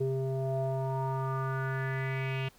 square tone with low-pass filter sweep, 133 Hz, C3, 29 cents sharp, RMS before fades -32 dBFS, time 0-2.49 s, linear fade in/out 10 ms, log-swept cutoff 430 to 2800 Hz, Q 5, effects pink hiss -61 dBFS RMS until 2.58 s

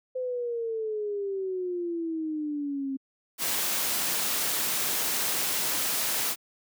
sine exponential sweep, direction down, 515 to 266.1 Hz, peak -28 dBFS, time 0.15-2.97 s, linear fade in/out 10 ms
white noise, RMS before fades -28 dBFS, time 3.38-6.36 s, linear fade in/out 50 ms
effects high-pass 150 Hz 12 dB/octave

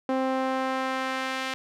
sawtooth tone with band-pass filter sweep, 262.4 Hz, C4, 5 cents sharp, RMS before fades -28 dBFS, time 0.09-1.54 s, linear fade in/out 0 ms, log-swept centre 560 to 2500 Hz, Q 0.83, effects none

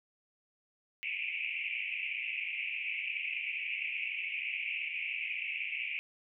white band-pass noise, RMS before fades -37 dBFS, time 1.03-5.99 s, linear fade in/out 0 ms, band 2200 to 2700 Hz, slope 96 dB/octave, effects none

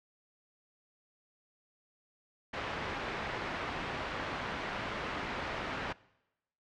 white low-pass noise, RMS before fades -38 dBFS, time 2.53-5.93 s, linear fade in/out 10 ms, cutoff 1800 Hz, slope 12 dB/octave, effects noise-tail reverb RT60 0.9 s tail -22 dB re dry + low-pass 5000 Hz 12 dB/octave

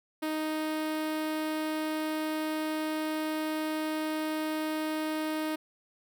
sawtooth tone with notch filter, 311.1 Hz, D#4, in tune, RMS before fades -32 dBFS, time 0.22-5.56 s, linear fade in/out 10 ms, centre 6600 Hz, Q 1.7, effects none

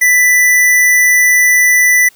square tone, 1984 Hz, B6, 7 cents sharp, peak -7 dBFS, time 0.01-2.09 s, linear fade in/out 10 ms, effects white hiss -47 dBFS RMS until 2.15 s

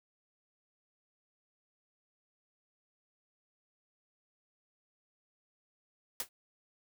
white noise with exponential decay, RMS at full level -31 dBFS, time 6.2-6.29 s, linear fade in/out 1 ms, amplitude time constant 18 ms, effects none

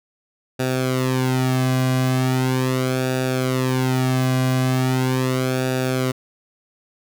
sawtooth tone with flanger, 129.1 Hz, C3, 23 cents flat, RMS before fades -20 dBFS, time 0.59-6.12 s, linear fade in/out 10 ms, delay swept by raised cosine 0.95 to 2.25 ms, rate 0.39 Hz, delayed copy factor -0.75, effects none

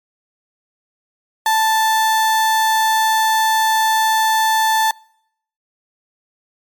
35% pulse tone, 881 Hz, A5, 2 cents sharp, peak -11 dBFS, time 1.46-4.91 s, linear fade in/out 2 ms, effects noise-tail reverb RT60 0.7 s tail -26 dB re dry + MP3 96 kbps

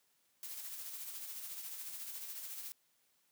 blue noise with tremolo, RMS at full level -44 dBFS, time 0.43-2.72 s, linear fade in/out 0 ms, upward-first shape sine, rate 14 Hz, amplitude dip 40%, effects white hiss -75 dBFS RMS until 3.31 s + high-pass 100 Hz 12 dB/octave

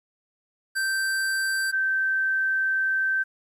square / sine tone pair in turn, 1562 / 1553 Hz, G6 / G6, -7 / -17 cents, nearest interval unison, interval 10 cents, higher first, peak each -24 / -21 dBFS, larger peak second, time 0.75-1.72 / 1.72-3.24 s, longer second, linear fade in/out 20 ms, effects resampled to 32000 Hz + 10-bit

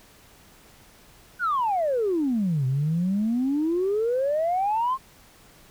sine exponential two-way sweep, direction down then up, 1525 to 126.8 to 1084 Hz, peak -20 dBFS, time 1.39-4.98 s, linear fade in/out 50 ms, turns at 2.66 s, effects tanh soft clip ceiling -17 dBFS + pink hiss -53 dBFS RMS until 5.7 s

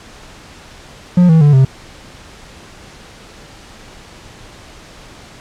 triangle tone with pitch steps, 178.1 / 161.44 / 146.34 / 132.66 Hz, F3 / E3 / D3 / C3, +34 / -36 / -6 / +24 cents, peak -3 dBFS, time 1.17-1.65 s, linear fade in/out 5 ms, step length 120 ms, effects pink hiss -38 dBFS RMS until 5.4 s + low-pass 7000 Hz 12 dB/octave

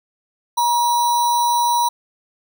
sine tone with sample-and-hold, 953 Hz, A#5, 38 cents sharp, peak -14 dBFS, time 0.57-1.89 s, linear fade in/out 10 ms, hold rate 4900 Hz, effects none

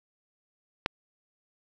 click, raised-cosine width 0.3 ms, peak -9 dBFS, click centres 0.861 s, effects none

